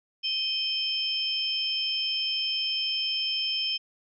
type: tone cluster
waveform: sine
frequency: 2514 / 3132 / 5250 Hz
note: D#7 / G7 / E8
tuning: +17 / -2 / -8 cents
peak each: -37 / -28 / -30 dBFS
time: 0.23-3.78 s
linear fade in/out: 20 ms
effects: none